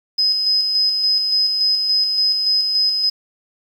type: tone with tremolo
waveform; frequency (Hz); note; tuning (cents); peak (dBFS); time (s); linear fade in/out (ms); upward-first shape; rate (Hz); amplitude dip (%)
sine; 5050; D#8; +25; -13; 0.18-3.1; 10; square; 3.5; 35
effects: 7-bit